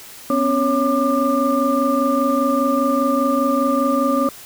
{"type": "tone cluster", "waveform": "sine", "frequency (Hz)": [252.3, 277.3, 555, 1194], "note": ["B3", "C#4", "C#5", "D6"], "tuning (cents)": [37, 1, 2, 28], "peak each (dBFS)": -20, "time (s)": [0.3, 4.29], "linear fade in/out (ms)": 2, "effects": ["tanh soft clip ceiling -5 dBFS", "white hiss -39 dBFS RMS until 4.45 s"]}